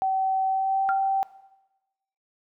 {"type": "tone with pitch glide", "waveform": "sine", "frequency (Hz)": [765, 776.6], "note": ["G5", "G5"], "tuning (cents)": [-42, -16], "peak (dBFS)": -21, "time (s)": [0.02, 1.23], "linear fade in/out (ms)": 0, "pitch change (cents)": 26, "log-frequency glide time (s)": [0.48, 0.85]}
{"type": "tone with exponential decay", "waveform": "sine", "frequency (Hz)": 1386, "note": "F6", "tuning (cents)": -14, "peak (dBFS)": -21, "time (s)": [0.89, 1.02], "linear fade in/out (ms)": 0, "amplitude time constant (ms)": 28}
{"effects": ["noise-tail reverb RT60 1.0 s tail -17 dB re dry"]}